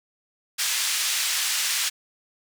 white band-pass noise, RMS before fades -25 dBFS, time 0.58-1.9 s, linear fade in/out 20 ms, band 1700 to 7800 Hz, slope 12 dB/octave, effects none

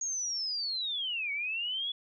sine linear two-way sweep, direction down then up, 6645 to 2217 to 3423 Hz, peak -31 dBFS, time 0.01-1.92 s, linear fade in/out 5 ms, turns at 1.32 s, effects none

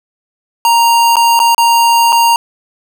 square tone with dropouts, 932.3 Hz, A#5, in tune, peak -7 dBFS, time 0.65-2.36 s, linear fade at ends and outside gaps 1 ms, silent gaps 1.157-1.167 / 1.392-1.4 / 1.547-1.58 / 2.123-2.127 s, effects none

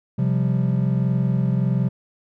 triangle chord, C suspended fourth, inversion none, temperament equal, 130.81 / 174.61 / 196 Hz, C3 / F3 / G3, 0 / 0 / 0 cents, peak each -18 / -21 / -23 dBFS, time 0.18-1.89 s, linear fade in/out 10 ms, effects none

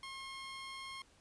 15% pulse tone, 1073 Hz, C6, 43 cents sharp, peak -38 dBFS, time 0.03-1.02 s, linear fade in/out 2 ms, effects pink hiss -66 dBFS RMS until 1.2 s + resampled to 22050 Hz

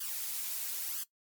blue noise with flanger, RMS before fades -37 dBFS, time 0-1.04 s, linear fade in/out 10 ms, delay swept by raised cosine 0.63 to 4.73 ms, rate 1 Hz, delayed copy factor +0.9, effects noise-tail reverb RT60 0.1 s tail -18 dB re dry + MP3 96 kbps

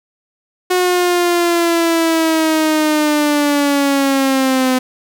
sawtooth linear sweep, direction down, 365 to 254.9 Hz, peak -8 dBFS, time 0.7-4.79 s, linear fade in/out 10 ms, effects none

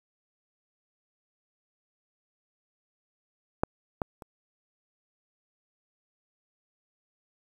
clicks, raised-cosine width 1 ms, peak -9 / -14 / -29 dBFS, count 3, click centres 3.635 / 4.018 / 4.222 s, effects 8-bit

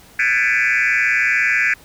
sine tone with frequency modulation, 1997 Hz, B6, 19 cents sharp, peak -12 dBFS, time 0.19-1.74 s, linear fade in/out 5 ms, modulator 122 Hz, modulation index 3.8, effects tanh soft clip ceiling -11 dBFS + pink hiss -46 dBFS RMS until 1.84 s

